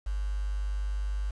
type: tone with quantisation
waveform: sine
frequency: 49.98 Hz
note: G1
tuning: 34 cents sharp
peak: -28 dBFS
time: 0.06-1.31 s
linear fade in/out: 10 ms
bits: 8
effects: resampled to 22050 Hz